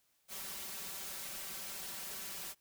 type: noise with comb filter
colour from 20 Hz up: white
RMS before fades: -44 dBFS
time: 0.28-2.55 s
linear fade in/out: 50 ms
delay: 5.2 ms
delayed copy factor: +0.9
effects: white hiss -75 dBFS RMS until 2.6 s